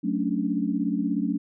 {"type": "chord", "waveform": "sine", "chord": "D major seventh", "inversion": "first", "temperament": "equal", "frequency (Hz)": [185, 220, 277.2, 293.7], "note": ["F#3", "A3", "C#4", "D4"], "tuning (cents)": [0, 0, 0, 0], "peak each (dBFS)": [-29, -28, -28, -29], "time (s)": [0.03, 1.38], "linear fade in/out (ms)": 20, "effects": []}